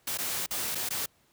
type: noise with dropouts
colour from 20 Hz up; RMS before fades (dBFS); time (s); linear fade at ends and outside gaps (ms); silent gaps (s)
white; -32; 0.07-1.06; 5; 0.175-0.185 / 0.463-0.508 / 0.749-0.753 / 0.89-0.905
effects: pink hiss -66 dBFS RMS until 1.32 s + high-pass 60 Hz 12 dB/octave